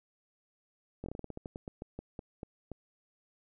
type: slowing click train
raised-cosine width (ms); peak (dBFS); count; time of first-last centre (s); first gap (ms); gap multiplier
2; -27; 17; 1.04-2.717; 21; 1.19
effects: none